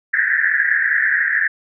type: band-pass noise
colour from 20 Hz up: pink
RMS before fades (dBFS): -17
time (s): 0.13-1.48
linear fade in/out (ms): 10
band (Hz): 1600 to 1900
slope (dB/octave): 96
effects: none